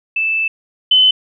sine tone pair in turn, 2637 / 3035 Hz, E7 / F#7, 0 / +43 cents, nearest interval major second, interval 243 cents, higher second, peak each -14 / -7 dBFS, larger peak second, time 0.16-0.48 / 0.91-1.11 s, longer first, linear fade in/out 5 ms, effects none

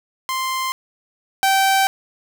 sawtooth tone pair in turn, 1046 / 775.7 Hz, C6 / G5, -1 / -18 cents, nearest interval perfect fourth, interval 517 cents, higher first, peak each -17 / -10 dBFS, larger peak second, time 0.29-0.72 / 1.43-1.87 s, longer second, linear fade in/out 0 ms, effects none

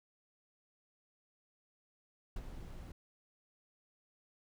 brown noise with ADSR envelope, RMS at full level -39 dBFS, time 2.36-2.92 s, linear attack 4 ms, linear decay 39 ms, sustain -8 dB, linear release 4 ms, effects none

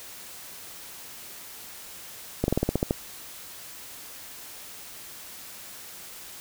slowing click train, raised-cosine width 2 ms, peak -9 dBFS, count 9, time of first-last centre 2.44-2.909 s, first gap 41 ms, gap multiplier 1.1, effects white hiss -43 dBFS RMS until 6.4 s

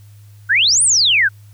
sine exponential two-way sweep, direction up then down, 1454 to 9650 to 1454 Hz, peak -10 dBFS, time 0.49-1.29 s, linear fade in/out 20 ms, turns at 0.83 s, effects added 103 Hz sine -39 dBFS peak until 1.53 s + white hiss -55 dBFS RMS until 1.53 s

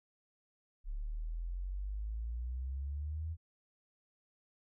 sine exponential sweep, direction up, 34.65 to 83.1 Hz, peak -36 dBFS, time 0.84-3.37 s, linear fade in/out 50 ms, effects none

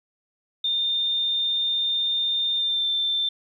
sine tone with pitch glide, 3618 to 3560 Hz, A7 to A7, +48 to +20 cents, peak -21 dBFS, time 0.64-3.29 s, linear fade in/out 5 ms, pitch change -28 cents, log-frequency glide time 2.54-2.87 s, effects 10-bit

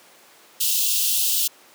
white high-pass noise, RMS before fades -21 dBFS, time 0.6-1.48 s, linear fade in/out 10 ms, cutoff 2700 Hz, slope 96 dB/octave, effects pink hiss -50 dBFS RMS until 1.74 s + high-pass 400 Hz 12 dB/octave

